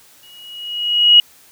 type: tone with exponential growth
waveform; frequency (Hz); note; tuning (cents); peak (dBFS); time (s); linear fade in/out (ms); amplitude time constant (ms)
sine; 2900; F#7; -35; -3; 0.23-1.2; 2; 210
effects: white hiss -48 dBFS RMS until 1.51 s